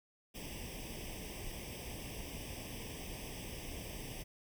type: noise with comb filter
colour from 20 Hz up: pink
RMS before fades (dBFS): -45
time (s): 0.34-4.24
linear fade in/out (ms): 20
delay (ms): 0.36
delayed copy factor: +0.95
effects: none